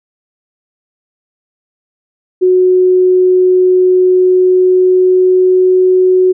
sine tone with pitch glide, 367.5 to 369.6 Hz, F#4 to F#4, -12 to -2 cents, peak -5 dBFS, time 2.41-6.33 s, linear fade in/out 20 ms, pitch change +10 cents, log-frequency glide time 4.13-5.78 s, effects none

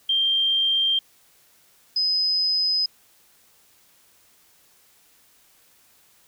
sine tone pair in turn, 3174 / 5038 Hz, G7 / D#8, +21 / +21 cents, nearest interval minor sixth, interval 800 cents, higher second, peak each -18 / -19 dBFS, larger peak first, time 0.09-0.99 / 1.96-2.86 s, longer neither, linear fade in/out 5 ms, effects white hiss -58 dBFS RMS until 6.27 s

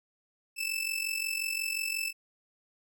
sawtooth tone with amplitude modulation, 2637 Hz, E7, in tune, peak -24 dBFS, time 0.56-2.13 s, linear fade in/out 50 ms, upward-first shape sine, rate 45.6 Hz, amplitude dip 75%, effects none

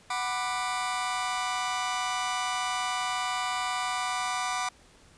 sawtooth chord, B minor, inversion second, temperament just, 740.8 / 987.8 / 1185.3 Hz, F#5 / B5 / D6, +2 / 0 / +16 cents, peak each -29 dBFS, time 0.1-4.69 s, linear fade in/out 5 ms, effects pink hiss -57 dBFS RMS until 5.17 s + resampled to 22050 Hz

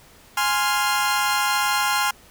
sawtooth chord, F minor, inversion first, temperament equal, 830.6 / 1046.5 / 1396.9 Hz, Ab5 / C6 / F6, 0 / 0 / 0 cents, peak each -20 dBFS, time 0.37-2.11 s, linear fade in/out 5 ms, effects pink hiss -50 dBFS RMS until 2.3 s

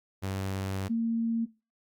sawtooth / sine tone pair in turn, 96.3 / 229 Hz, G2 / A#3, -30 / -31 cents, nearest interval octave + minor third, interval 1499 cents, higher second, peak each -27 / -25 dBFS, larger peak second, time 0.22-0.89 / 0.89-1.46 s, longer first, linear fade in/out 20 ms, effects noise-tail reverb RT60 0.3 s tail -21 dB re dry + Opus 48 kbps

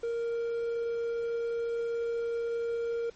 triangle tone with hard clipping, 466.1 Hz, A#4, in tune, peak -30 dBFS, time 0.03-3.1 s, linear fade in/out 5 ms, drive 6 dB, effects pink hiss -58 dBFS RMS until 3.15 s + MP3 32 kbps

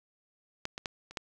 clicks, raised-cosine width 0.2 ms, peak -16 / -21 / -16 / -30 / -17 dBFS, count 5, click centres 0.654 / 0.779 / 0.858 / 1.11 / 1.172 s, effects none

